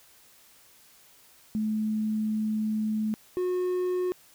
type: tone pair in turn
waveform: sine / triangle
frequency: 215.9 / 363.1 Hz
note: A3 / F#4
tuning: -33 / -33 cents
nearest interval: major sixth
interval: 900 cents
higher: second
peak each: -25 / -23 dBFS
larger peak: second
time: 1.55-3.14 / 3.37-4.12 s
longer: first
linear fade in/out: 0 ms
effects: white hiss -57 dBFS RMS until 4.34 s